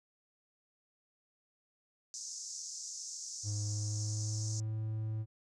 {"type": "band-pass noise", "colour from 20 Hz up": "white", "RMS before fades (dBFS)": -44, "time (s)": [2.14, 4.6], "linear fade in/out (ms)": 0, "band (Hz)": [5400, 7000], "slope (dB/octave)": 48}
{"type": "tone with pitch glide", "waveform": "triangle", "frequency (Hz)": [103.83, 109.43], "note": ["G#2", "A2"], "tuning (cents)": [0, -9], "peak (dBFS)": -32, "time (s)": [3.43, 5.26], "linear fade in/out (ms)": 50, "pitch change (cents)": 91, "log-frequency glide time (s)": [3.6, 4.71]}
{"effects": []}